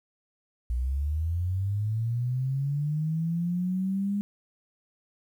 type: linear sweep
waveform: sine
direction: up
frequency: 58.27 to 204.6 Hz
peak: -25 dBFS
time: 0.7-4.21 s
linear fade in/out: 0 ms
effects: 10-bit